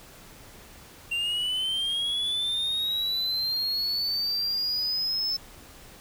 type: linear sweep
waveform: triangle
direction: up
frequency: 2756 to 5280 Hz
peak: -24 dBFS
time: 1.11-5.37 s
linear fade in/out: 10 ms
effects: pink hiss -49 dBFS RMS until 6 s